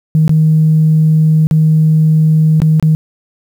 sine tone with dropouts, 156.8 Hz, D#3, 14 cents sharp, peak -5 dBFS, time 0.15-2.95 s, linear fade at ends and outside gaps 0 ms, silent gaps 0.279-0.294 / 1.47-1.511 / 2.602-2.619 / 2.798-2.826 s, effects tanh soft clip ceiling -1 dBFS + 7-bit

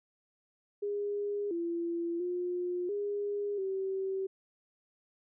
sine tone with pitch steps, 408.9 / 339.7 / 356.4 / 408.5 / 384.2 Hz, G#4 / F4 / F4 / G#4 / G4, -27 / -48 / +35 / -29 / -35 cents, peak -31 dBFS, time 0.82-4.27 s, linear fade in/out 10 ms, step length 690 ms, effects none

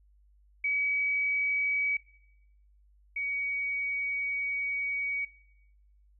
sine tone pair in turn, 2273 / 2255 Hz, C#7 / C#7, +43 / +29 cents, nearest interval unison, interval 14 cents, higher first, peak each -26 / -30 dBFS, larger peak first, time 0.64-1.97 / 3.16-5.25 s, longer second, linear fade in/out 5 ms, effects noise-tail reverb RT60 0.9 s tail -20 dB re dry + added 50 Hz sine -59 dBFS peak until 6.19 s

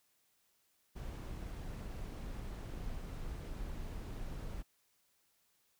brown noise, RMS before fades -43 dBFS, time 0.95-4.63 s, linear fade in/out 20 ms, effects white hiss -75 dBFS RMS until 5.79 s

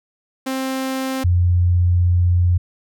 sawtooth / sine tone pair in turn, 263.8 / 88.41 Hz, C4 / F2, +14 / +22 cents, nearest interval octave + perfect fifth, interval 1892 cents, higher first, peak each -17 / -12 dBFS, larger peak second, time 0.46-1.24 / 1.24-2.58 s, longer second, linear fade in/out 10 ms, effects none

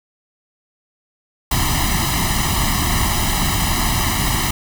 pink noise with comb filter, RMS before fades -18 dBFS, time 1.51-4.51 s, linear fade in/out 5 ms, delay 1 ms, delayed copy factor +1, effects none

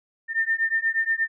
sine beating tone pair, 1802 / 1810.4 Hz, A6 / A6, +41 / +49 cents, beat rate 8.4 Hz, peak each -24 dBFS, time 0.28-1.28 s, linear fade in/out 50 ms, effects none

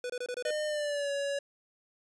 square tone bursts, 493.9 Hz, B4, in tune, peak -34 dBFS, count 6, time 0.04-0.507 s, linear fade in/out 2 ms, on 57 ms, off 25 ms
square tone with pitch glide, 607 to 563.1 Hz, D#5 to C#5, -43 to +27 cents, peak -31 dBFS, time 0.45-1.39 s, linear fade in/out 5 ms, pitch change -130 cents, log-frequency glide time 0.66-1.11 s
effects resampled to 22050 Hz

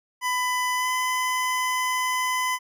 25% pulse tone with pitch glide, 1000 to 1011.6 Hz, B5 to B5, +21 to +41 cents, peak -19 dBFS, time 0.21-2.59 s, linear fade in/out 50 ms, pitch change +20 cents, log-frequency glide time 0.76-0.89 s, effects none

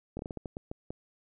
slowing click train, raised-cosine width 2 ms, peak -24 dBFS, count 10, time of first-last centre 0.17-0.905 s, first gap 22 ms, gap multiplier 1.31, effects none

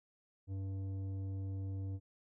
sine tone with tanh clipping, 96.6 Hz, G2, 25 cents flat, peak -39 dBFS, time 0.47-2 s, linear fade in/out 50 ms, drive 10 dB, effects none

